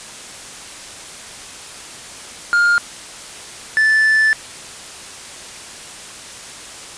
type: tone pair in turn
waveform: triangle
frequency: 1410 / 1754.6 Hz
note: F6 / A6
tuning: +16 / -5 cents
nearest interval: major third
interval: 379 cents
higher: second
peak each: -9 dBFS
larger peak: neither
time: 2.53-2.78 / 3.77-4.33 s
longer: second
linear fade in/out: 0 ms
effects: white hiss -34 dBFS RMS until 6.97 s + resampled to 22050 Hz